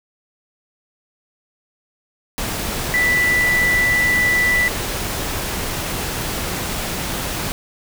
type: tone in noise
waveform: sine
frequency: 1975.5 Hz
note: B6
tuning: in tune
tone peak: -14 dBFS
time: 2.94-4.68 s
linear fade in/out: 0 ms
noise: pink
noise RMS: -24 dBFS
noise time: 2.38-7.52 s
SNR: +7 dB
effects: none